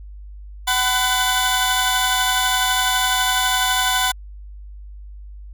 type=tone cluster; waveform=sawtooth; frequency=753 / 1008 / 1494 / 3498 Hz; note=F#5 / B5 / F#6 / A7; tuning=+30 / +35 / +16 / -11 cents; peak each=-19 dBFS; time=0.67-4.12 s; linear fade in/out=10 ms; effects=added 50 Hz sine -34 dBFS peak until 5.53 s